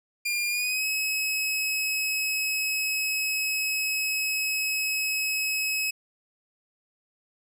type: tone with pitch glide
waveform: sawtooth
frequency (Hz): 2406 to 2564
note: D7 to E7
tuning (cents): +41 to -49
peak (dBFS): -22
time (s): 0.25-5.91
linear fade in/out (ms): 10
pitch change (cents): +110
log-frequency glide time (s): 0.49-0.85
effects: none